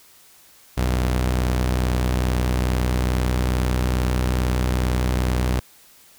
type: tone pair together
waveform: sawtooth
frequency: 62.35 / 98 Hz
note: B1 / G2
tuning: +17 / 0 cents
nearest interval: minor sixth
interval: 783 cents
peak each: -15 / -25 dBFS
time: 0.77-5.6 s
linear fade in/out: 10 ms
effects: white hiss -51 dBFS RMS until 6.18 s